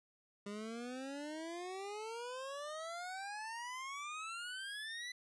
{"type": "exponential sweep", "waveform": "25% pulse", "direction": "up", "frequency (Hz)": [200.8, 2004], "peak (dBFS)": -39, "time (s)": [0.46, 5.12], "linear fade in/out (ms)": 5, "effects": ["resampled to 22050 Hz"]}